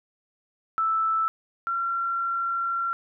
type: tone pair in turn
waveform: sine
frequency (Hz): 1318.5 / 1366.7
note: E6 / F6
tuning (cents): 0 / -38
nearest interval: minor second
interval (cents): 62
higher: second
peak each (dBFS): -21 / -24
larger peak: first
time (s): 0.78-1.28 / 1.67-2.93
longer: second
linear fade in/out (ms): 0
effects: none